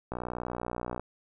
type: click train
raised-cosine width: 1 ms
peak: -20 dBFS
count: 54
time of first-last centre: 0.12-0.996 s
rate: 60.5 Hz
effects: none